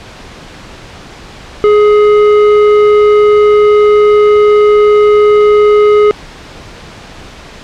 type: tone with tanh clipping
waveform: sine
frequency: 418.7 Hz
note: G#4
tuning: 14 cents sharp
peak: -5 dBFS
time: 1.64-6.11 s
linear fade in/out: 0 ms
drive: 11 dB
effects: pink hiss -31 dBFS RMS until 7.63 s + low-pass 5000 Hz 12 dB/octave